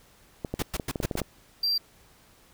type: clicks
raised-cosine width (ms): 2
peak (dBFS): -16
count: 10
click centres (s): 0.448 / 0.54 / 0.617 / 0.798 / 0.958 / 1.002 / 1.05 / 1.112 / 1.154 / 1.217
type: noise bursts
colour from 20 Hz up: pink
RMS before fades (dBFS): -30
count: 5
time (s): 0.59-1.205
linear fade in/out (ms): 5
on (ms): 35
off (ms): 110
type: tone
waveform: triangle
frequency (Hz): 4719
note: D8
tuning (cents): +7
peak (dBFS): -22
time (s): 1.63-1.78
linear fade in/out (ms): 5
effects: pink hiss -58 dBFS RMS until 2.53 s

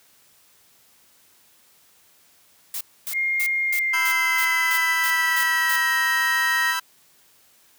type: noise bursts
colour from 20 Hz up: blue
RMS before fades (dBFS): -29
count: 10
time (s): 2.74-5.76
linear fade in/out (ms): 2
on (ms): 68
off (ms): 260
type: tone with pitch glide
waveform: sine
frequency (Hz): 2127 to 1884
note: C7 to A#6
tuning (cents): +28 to +18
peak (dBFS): -20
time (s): 3.12-6.75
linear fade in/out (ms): 50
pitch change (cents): -210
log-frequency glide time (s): 3.64-5.94
type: chord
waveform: sawtooth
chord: E minor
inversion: second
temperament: just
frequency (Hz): 988.9 / 1318.5 / 1582.2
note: B5 / E6 / G6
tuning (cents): +2 / 0 / +16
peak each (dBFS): -24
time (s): 3.93-6.8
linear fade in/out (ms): 10
effects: white hiss -57 dBFS RMS until 7.78 s + high-pass 60 Hz 12 dB/octave

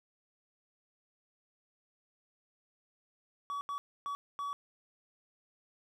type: tone bursts at uneven times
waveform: triangle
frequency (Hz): 1136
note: C#6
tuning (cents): +42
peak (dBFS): -33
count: 4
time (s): 3.5-3.61 / 3.69-3.78 / 4.06-4.15 / 4.39-4.53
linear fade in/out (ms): 0
effects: none

